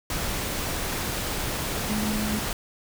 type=tone in noise; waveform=sine; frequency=212.6 Hz; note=G#3; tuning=41 cents sharp; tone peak=-26 dBFS; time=1.89-2.39 s; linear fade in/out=2 ms; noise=pink; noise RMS=-29 dBFS; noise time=0.1-2.53 s; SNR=0 dB; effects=none